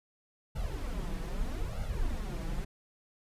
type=noise with flanger; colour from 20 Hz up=brown; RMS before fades=-34 dBFS; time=0.55-2.65 s; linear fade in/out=10 ms; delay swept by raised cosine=1.4 to 6.1 ms; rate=0.79 Hz; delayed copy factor=+0.95; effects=resampled to 32000 Hz